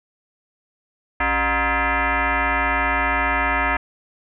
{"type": "tone with frequency modulation", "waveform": "sine", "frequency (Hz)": 390, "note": "G4", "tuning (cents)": -9, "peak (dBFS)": -17, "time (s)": [1.2, 3.77], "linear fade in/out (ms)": 5, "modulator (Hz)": 333, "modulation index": 5.8, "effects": []}